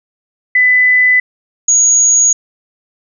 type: tone pair in turn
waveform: sine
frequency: 2001 / 6688 Hz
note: B6 / G#8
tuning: +22 / +11 cents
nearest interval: octave + major sixth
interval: 2089 cents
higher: second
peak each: -6 dBFS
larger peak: neither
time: 0.55-1.2 / 1.68-2.33 s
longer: neither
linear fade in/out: 5 ms
effects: none